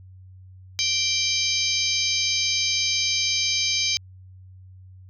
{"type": "harmonic tone with a mistuned harmonic", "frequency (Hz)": 784, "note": "G5", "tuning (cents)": 0, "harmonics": [3, 4, 5, 6, 7, 8], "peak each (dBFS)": [-28, -28, -28, -28, -28, -28], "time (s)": [0.79, 3.97], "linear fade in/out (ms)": 0, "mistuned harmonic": 7, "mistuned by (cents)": -90, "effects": ["added 93 Hz sine -43 dBFS peak until 5.09 s"]}